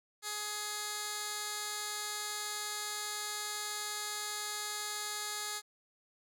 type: tone with band-pass filter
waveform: 15% pulse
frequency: 419.2 Hz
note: G#4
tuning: 16 cents sharp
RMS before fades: -39 dBFS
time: 0.22-5.62 s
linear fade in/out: 50 ms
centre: 7200 Hz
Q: 0.7
effects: none